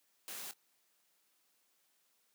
white noise with echo, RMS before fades -45 dBFS, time 0.28-0.51 s, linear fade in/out 0 ms, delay 25 ms, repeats 1, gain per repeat -14 dB, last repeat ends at 0.535 s, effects white hiss -75 dBFS RMS until 2.34 s + high-pass 200 Hz 12 dB/octave

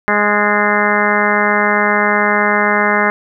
harmonic tone with a mistuned harmonic, 207.7 Hz, G#3, in tune, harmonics 1 / 2 / 3 / 4 / 5 / 6 / 7 / 8 / 9 / 10, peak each -20 / -20 / -20 / -20 / -20 / -20 / -20 / -20 / -20 / -20 dBFS, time 0.08-3.1 s, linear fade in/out 0 ms, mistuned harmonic 9, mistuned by -44 cents, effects none

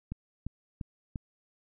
click train, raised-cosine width 5 ms, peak -23 dBFS, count 4, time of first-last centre 0.12-1.158 s, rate 2.89 Hz, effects none

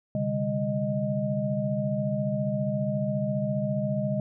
sine tone cluster, 130.8 / 145.4 / 201 / 619 Hz, C3 / D3 / G3 / D#5, 0 / -17 / +44 / -9 cents, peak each -31 / -32 / -29 / -30 dBFS, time 0.15-4.2 s, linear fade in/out 2 ms, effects none

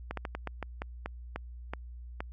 slowing click train, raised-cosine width 0.5 ms, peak -20 dBFS, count 11, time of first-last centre 0.11-2.205 s, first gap 63 ms, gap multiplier 1.25, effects added 60 Hz sine -42 dBFS peak until 2.32 s

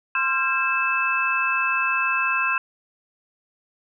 sine tone cluster, 1044 / 1368 / 1605 / 2623 Hz, C6 / F6 / G6 / E7, -4 / -36 / +40 / -9 cents, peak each -26 / -26 / -26 / -23 dBFS, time 0.15-2.58 s, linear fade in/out 2 ms, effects none

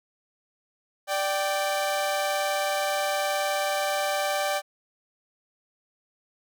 sawtooth tone pair together, 589 / 779 Hz, D5 / G5, +5 / -11 cents, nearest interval perfect fourth, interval 484 cents, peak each -23 / -24 dBFS, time 1.07-4.62 s, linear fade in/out 50 ms, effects none

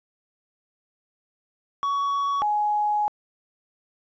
triangle / sine tone pair in turn, 1123 / 837.2 Hz, C#6 / G#5, +22 / +14 cents, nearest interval perfect fourth, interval 508 cents, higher first, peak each -20 dBFS, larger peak neither, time 1.83-2.42 / 2.42-3.08 s, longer second, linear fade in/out 0 ms, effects resampled to 16000 Hz + 10-bit

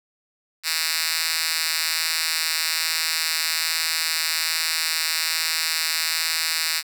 5% pulse tone with high-pass filter, 161.2 Hz, E3, 38 cents flat, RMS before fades -24 dBFS, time 0.63-6.83 s, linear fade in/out 50 ms, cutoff 3200 Hz, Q 1.4, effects 8-bit

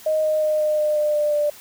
sine tone with pitch steps, 623 / 618.3 / 613.7 / 609.1 / 604.6 / 600 / 595.6 / 591.1 Hz, D#5 / D#5 / D#5 / D#5 / D#5 / D5 / D5 / D5, +2 / -11 / -24 / -37 / -50 / +37 / +24 / +11 cents, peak -17 dBFS, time 0.06-1.5 s, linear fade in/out 5 ms, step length 180 ms, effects white hiss -44 dBFS RMS until 1.6 s

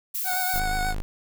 violet noise, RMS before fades -29 dBFS, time 0.14-0.6 s, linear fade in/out 10 ms
25% pulse tone with vibrato, 740 Hz, F#5, in tune, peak -22 dBFS, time 0.24-0.95 s, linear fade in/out 50 ms, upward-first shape sine, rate 8.3 Hz, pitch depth 24 cents each way
click, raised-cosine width 0.5 ms, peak -25 dBFS, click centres 0.334 s
square tone, 25.96 Hz, G#0, in tune, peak -27 dBFS, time 0.54-1.02 s, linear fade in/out 0 ms
effects none

